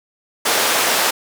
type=band-pass noise; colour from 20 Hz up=pink; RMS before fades=-17 dBFS; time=0.45-1.11 s; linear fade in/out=10 ms; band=510 to 15000 Hz; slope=12 dB/octave; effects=none